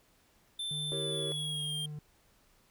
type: tone with pitch glide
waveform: square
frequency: 3546 to 3196 Hz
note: A7 to G7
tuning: +13 to +33 cents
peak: -35 dBFS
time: 0.59-1.86 s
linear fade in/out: 5 ms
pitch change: -180 cents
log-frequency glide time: 0.97-1.75 s
type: tone with vibrato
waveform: triangle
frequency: 150.1 Hz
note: D3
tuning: 38 cents sharp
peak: -37 dBFS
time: 0.71-1.99 s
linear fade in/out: 2 ms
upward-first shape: sine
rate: 2.9 Hz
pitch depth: 12 cents each way
type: chord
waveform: triangle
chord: E diminished seventh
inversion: none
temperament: equal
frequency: 329.6 / 392 / 466.2 / 554.4 Hz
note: E4 / G4 / Bb4 / Db5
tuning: 0 / 0 / 0 / 0 cents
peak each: -44 / -38 / -40 / -41 dBFS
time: 0.92-1.32 s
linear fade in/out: 0 ms
effects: pink hiss -67 dBFS RMS until 2.7 s